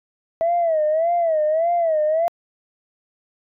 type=tone with vibrato; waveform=sine; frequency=650 Hz; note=E5; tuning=24 cents flat; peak=-15 dBFS; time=0.41-2.28 s; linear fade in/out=0 ms; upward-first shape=sine; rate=1.7 Hz; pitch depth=120 cents each way; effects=tanh soft clip ceiling -12 dBFS